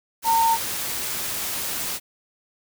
sine tone in noise, 912 Hz, A#5, 38 cents flat, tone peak -16 dBFS, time 0.24-0.58 s, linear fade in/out 50 ms, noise white, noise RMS -28 dBFS, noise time 0.22-2 s, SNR +9 dB, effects none

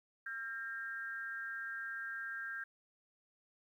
sine tone with amplitude modulation, 1600 Hz, G6, 35 cents sharp, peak -36 dBFS, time 0.26-2.64 s, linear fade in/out 5 ms, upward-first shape sine, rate 237 Hz, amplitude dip 80%, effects 12-bit

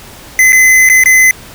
square tone with dropouts, 2037 Hz, C7, 47 cents flat, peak -4 dBFS, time 0.39-1.31 s, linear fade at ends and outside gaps 1 ms, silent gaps 0.523-0.529 / 0.89-0.898 / 1.037-1.058 s, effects pink hiss -33 dBFS RMS until 1.54 s

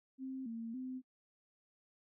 sine tone with pitch steps, 263.4 / 228.5 / 257.3 Hz, C4 / A#3 / C4, +12 / -34 / -29 cents, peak -40 dBFS, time 0.18-1.02 s, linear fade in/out 50 ms, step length 280 ms, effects noise-tail reverb RT60 0.1 s tail -22 dB re dry

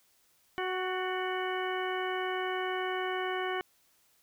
harmonic tone with a mistuned harmonic, 371.1 Hz, F#4, 5 cents sharp, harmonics 1 / 2 / 3 / 4 / 5 / 6 / 8, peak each -34 / -37 / -39 / -40 / -41 / -42 / -43 dBFS, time 0.58-3.61 s, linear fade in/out 0 ms, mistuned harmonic 5, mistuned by -36 cents, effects white hiss -68 dBFS RMS until 4.22 s

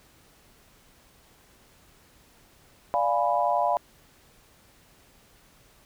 sine chord, D diminished seventh, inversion none, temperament equal, 587.3 / 698.5 / 830.6 / 987.8 Hz, D5 / F5 / Ab5 / Cb6, 0 / 0 / 0 / 0 cents, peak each -28 / -25 / -28 / -27 dBFS, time 2.94-3.77 s, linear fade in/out 0 ms, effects pink hiss -58 dBFS RMS until 5.85 s

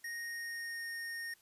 square tone with pitch glide, 1864.7 to 1846.5 Hz, A#6 to A#6, 0 to -17 cents, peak -40 dBFS, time 0.04-1.34 s, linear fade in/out 5 ms, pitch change -17 cents, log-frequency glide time 0.2-0.89 s, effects white hiss -67 dBFS RMS until 1.41 s + resampled to 32000 Hz

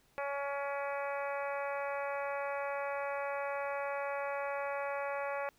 harmonic tone with a mistuned harmonic, 280.9 Hz, C#4, 23 cents sharp, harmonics 2 / 3 / 4 / 5 / 6 / 7 / 8 / 9, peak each -37 / -41 / -43 / -45 / -47 / -48 / -49 / -50 dBFS, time 0.18-5.49 s, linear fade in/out 0 ms, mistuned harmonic 8, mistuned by +20 cents, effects pink hiss -69 dBFS RMS until 5.58 s

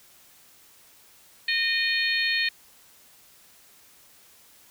harmonic tone, 614 Hz, D#5, 23 cents flat, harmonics 3 / 4 / 5 / 6 / 7, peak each -26 / -27 / -33 / -32 / -29 dBFS, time 1.48-2.49 s, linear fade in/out 5 ms, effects white hiss -55 dBFS RMS until 4.7 s

